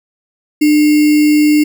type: tone with sample-and-hold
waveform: sine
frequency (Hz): 300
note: D4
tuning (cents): +37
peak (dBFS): -6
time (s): 0.61-1.64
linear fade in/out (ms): 10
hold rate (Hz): 2450
effects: none